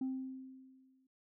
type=tone with exponential decay; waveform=sine; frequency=262 Hz; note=C4; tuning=2 cents sharp; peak=-31 dBFS; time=0.01-1.07 s; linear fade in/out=5 ms; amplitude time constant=230 ms; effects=noise-tail reverb RT60 0.2 s tail -26 dB re dry + tanh soft clip ceiling -32 dBFS